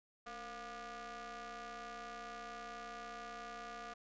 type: ring-modulated tone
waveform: sawtooth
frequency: 245.8 Hz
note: B3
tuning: 8 cents flat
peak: -39 dBFS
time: 0.26-3.94 s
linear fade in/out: 10 ms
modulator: 951 Hz
effects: resampled to 16000 Hz